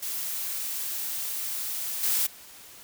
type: noise with level steps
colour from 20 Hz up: blue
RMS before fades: -32 / -25 dBFS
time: 0.02-2.27 s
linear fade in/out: 10 ms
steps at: 2.03 s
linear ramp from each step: 5 ms
effects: white hiss -48 dBFS RMS until 2.83 s